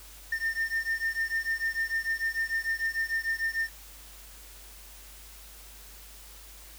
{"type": "beating tone pair", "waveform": "triangle", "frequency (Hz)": [1806, 1812.7], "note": ["A6", "A#6"], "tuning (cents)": [45, -49], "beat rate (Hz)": 6.7, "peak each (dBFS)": -29, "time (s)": [0.32, 3.69], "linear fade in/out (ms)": 5, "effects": ["added 50 Hz sine -50 dBFS peak until 6.78 s", "white hiss -50 dBFS RMS until 6.78 s"]}